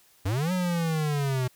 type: linear two-way sweep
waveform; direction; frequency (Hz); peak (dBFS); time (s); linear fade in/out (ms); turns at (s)
square; up then down; 87.31 to 185.8 to 124.4; -25; 0.25-1.48; 10; 0.52
effects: white hiss -60 dBFS RMS until 1.55 s

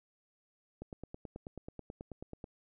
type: click train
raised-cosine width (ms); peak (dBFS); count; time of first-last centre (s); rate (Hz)
2; -30; 16; 0.82-2.442; 9.25
effects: none

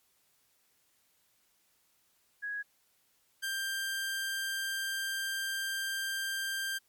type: tone pair in turn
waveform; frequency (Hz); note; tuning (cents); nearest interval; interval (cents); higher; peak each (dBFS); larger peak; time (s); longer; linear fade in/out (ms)
sine / sawtooth; 1661.2 / 1583.6; G#6 / G6; 0 / +17; minor second; 83; first; -34 / -29; second; 2.42-2.63 / 3.42-6.79; second; 20
effects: white hiss -71 dBFS RMS until 6.88 s + MP3 96 kbps

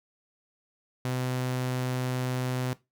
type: tone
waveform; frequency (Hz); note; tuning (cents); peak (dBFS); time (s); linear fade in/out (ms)
sawtooth; 127.2; C3; -48; -24; 1.05-2.73; 0
effects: noise-tail reverb RT60 0.2 s tail -17 dB re dry

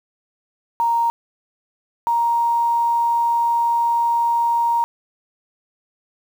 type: tone pair in turn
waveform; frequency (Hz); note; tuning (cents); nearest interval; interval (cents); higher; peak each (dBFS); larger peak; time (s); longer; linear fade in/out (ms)
sine; 932.3 / 936.4; A#5 / A#5; 0 / +8; unison; 8; second; -15; neither; 0.8-1.1 / 2.07-4.84; second; 0
effects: 7-bit

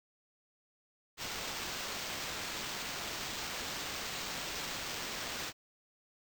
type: noise with sample-and-hold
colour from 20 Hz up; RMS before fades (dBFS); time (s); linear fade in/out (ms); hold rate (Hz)
white; -40; 1.17-5.53; 50; 11025
effects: none

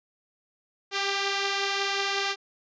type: beating tone pair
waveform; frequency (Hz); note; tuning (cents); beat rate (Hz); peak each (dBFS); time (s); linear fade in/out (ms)
5% pulse; 395.1 / 400.6; G4 / G4; +14 / +38; 5.5; -15 / -22; 0.91-2.36; 50
effects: resampled to 16000 Hz

